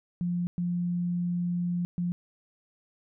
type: tone bursts at uneven times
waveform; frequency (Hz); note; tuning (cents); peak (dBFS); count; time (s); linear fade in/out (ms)
sine; 175.4; F3; +8; -26; 3; 0.21-0.47 / 0.58-1.85 / 1.98-2.12; 0
effects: none